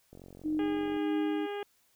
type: click train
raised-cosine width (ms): 2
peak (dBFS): -36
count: 39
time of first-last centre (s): 0.13-0.965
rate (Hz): 45.5
type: tone with tremolo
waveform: sine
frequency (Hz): 308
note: D#4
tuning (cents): -17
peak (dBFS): -27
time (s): 0.44-1.47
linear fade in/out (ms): 20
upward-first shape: triangle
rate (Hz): 1.7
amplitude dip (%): 45
type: harmonic tone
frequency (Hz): 407.9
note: G#4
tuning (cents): -31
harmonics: 1 / 2 / 3 / 4 / 5 / 6 / 7 / 8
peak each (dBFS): -35 / -41 / -49 / -47 / -51 / -52 / -51 / -54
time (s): 0.59-1.63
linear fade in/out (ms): 2
effects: white hiss -69 dBFS RMS until 1.95 s